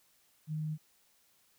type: tone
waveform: sine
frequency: 154.7 Hz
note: D#3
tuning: 10 cents flat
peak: -33 dBFS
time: 0.47-0.78 s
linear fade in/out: 50 ms
effects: white hiss -69 dBFS RMS until 1.58 s